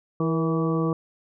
harmonic tone with a mistuned harmonic, 163.5 Hz, E3, 14 cents flat, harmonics 1 / 2 / 3 / 4 / 5 / 6 / 7, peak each -24 / -26 / -28 / -38 / -42 / -40 / -32 dBFS, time 0.2-0.93 s, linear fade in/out 2 ms, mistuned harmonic 3, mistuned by -40 cents, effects none

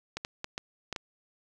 clicks, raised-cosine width 0.2 ms, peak -17 dBFS, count 6, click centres 0.17 / 0.249 / 0.444 / 0.579 / 0.927 / 0.962 s, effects none

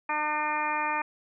harmonic tone, 302 Hz, D4, 48 cents sharp, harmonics 1 / 2 / 3 / 4 / 5 / 6 / 7 / 8, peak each -41 / -40 / -29 / -33 / -39 / -35 / -40 / -34 dBFS, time 0.09-1.02 s, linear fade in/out 5 ms, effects none

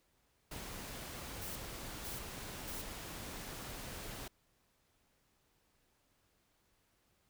pink noise, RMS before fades -46 dBFS, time 0.51-4.28 s, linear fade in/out 5 ms
blue noise bursts, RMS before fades -46 dBFS, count 3, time 1.41-2.82 s, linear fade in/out 10 ms, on 150 ms, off 480 ms
effects pink hiss -75 dBFS RMS until 7.29 s

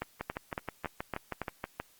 two click trains, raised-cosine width 0.5 ms, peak -18 / -19 dBFS, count 6 / 11, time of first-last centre 0.02-1.417 / 0.21-1.8 s, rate 3.58 / 6.29 Hz, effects white hiss -63 dBFS RMS until 1.99 s + Opus 48 kbps

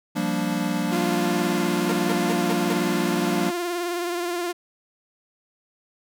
square chord, G minor seventh, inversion third, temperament equal, 174.61 / 196 / 233.1 / 293.7 Hz, F3 / G3 / Bb3 / D4, 0 / 0 / 0 / 0 cents, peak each -29 dBFS, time 0.15-3.51 s, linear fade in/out 20 ms
sawtooth tone with vibrato, 349.2 Hz, F4, in tune, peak -21 dBFS, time 0.91-4.53 s, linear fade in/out 20 ms, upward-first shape sine, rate 19 Hz, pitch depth 40 cents each way
sawtooth tone bursts, 461 Hz, A#4, 19 cents flat, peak -22 dBFS, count 5, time 1.89-2.73 s, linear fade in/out 2 ms, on 32 ms, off 170 ms
effects none

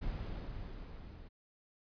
brown noise with level ramp, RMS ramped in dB -38 to -51 dBFS, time 0.01-1.29 s, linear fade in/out 20 ms, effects resampled to 11025 Hz

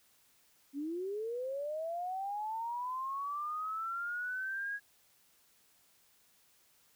sine linear sweep, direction up, 270 to 1661.2 Hz, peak -35 dBFS, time 0.73-4.8 s, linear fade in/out 50 ms, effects white hiss -68 dBFS RMS until 6.95 s

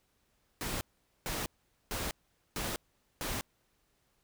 pink noise bursts, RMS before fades -36 dBFS, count 5, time 0.61-3.41 s, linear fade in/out 0 ms, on 200 ms, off 450 ms, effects pink hiss -74 dBFS RMS until 4.23 s

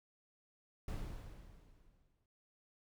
brown noise with exponential decay, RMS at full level -39 dBFS, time 0.88-2.26 s, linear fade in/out 2 ms, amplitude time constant 300 ms, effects none

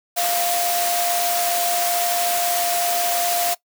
sine tone in noise, 698.5 Hz, F5, in tune, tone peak -21 dBFS, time 0.16-3.55 s, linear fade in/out 20 ms, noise white, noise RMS -23 dBFS, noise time 0.16-3.55 s, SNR -1 dB, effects noise-tail reverb RT60 0.1 s tail -19 dB re dry + high-pass 400 Hz 12 dB/octave

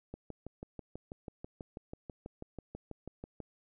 click train, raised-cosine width 2 ms, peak -29 dBFS, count 21, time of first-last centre 0.14-3.403 s, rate 6.13 Hz, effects none

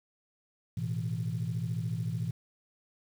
sine chord, A suspended second, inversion none, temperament just, 110 / 123.75 / 165 Hz, A2 / B2 / E3, 0 / +4 / +2 cents, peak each -34 dBFS, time 0.77-2.31 s, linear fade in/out 5 ms, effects tanh soft clip ceiling -23 dBFS + 9-bit

